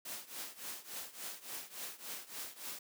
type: noise with tremolo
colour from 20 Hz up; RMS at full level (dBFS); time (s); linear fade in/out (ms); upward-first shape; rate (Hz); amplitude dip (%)
white; -42; 0.05-2.79; 5; triangle; 3.5; 90
effects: high-pass 200 Hz 12 dB/octave